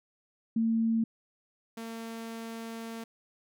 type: tone pair in turn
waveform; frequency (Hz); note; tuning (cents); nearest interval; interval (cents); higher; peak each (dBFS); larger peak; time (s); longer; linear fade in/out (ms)
sine / sawtooth; 226.2 / 227.4; A3 / A#3; +48 / -43; unison; 9; second; -24 / -34; first; 0.56-1.04 / 1.77-3.04; second; 5
effects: none